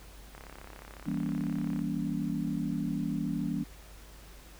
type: click train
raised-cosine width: 0.5 ms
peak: -31 dBFS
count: 50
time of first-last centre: 0.35-1.791 s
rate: 34 Hz
type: chord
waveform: sine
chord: E diminished seventh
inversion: none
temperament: just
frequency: 164.81 / 197.78 / 237.3 / 284.8 Hz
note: E3 / G3 / Bb3 / Db4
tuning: 0 / +16 / +31 / +47 cents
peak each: -35 dBFS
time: 1.06-3.64 s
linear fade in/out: 10 ms
effects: added 50 Hz sine -50 dBFS peak until 4.59 s + pink hiss -54 dBFS RMS until 4.59 s